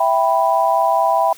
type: chord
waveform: sine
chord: E minor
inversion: none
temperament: equal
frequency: 659.3 / 784 / 987.8 Hz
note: E5 / G5 / B5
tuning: 0 / 0 / 0 cents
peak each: -17 dBFS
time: 0-1.33 s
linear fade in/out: 5 ms
effects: white hiss -43 dBFS RMS until 1.37 s + high-pass 150 Hz 12 dB/octave